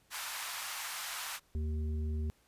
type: high-pass noise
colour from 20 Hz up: pink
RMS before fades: -40 dBFS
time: 0.1-1.4 s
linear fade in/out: 50 ms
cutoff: 910 Hz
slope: 24 dB/octave
type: harmonic tone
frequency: 77 Hz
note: D#2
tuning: 17 cents flat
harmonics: 1 / 3 / 5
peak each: -32 / -44 / -49 dBFS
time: 1.55-2.3 s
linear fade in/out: 0 ms
effects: pink hiss -69 dBFS RMS until 2.47 s + resampled to 32000 Hz